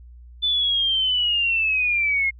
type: linear sweep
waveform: sine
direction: down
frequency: 3520 to 2134 Hz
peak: -18 dBFS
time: 0.42-2.31 s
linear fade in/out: 20 ms
effects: added 60 Hz sine -41 dBFS peak until 2.39 s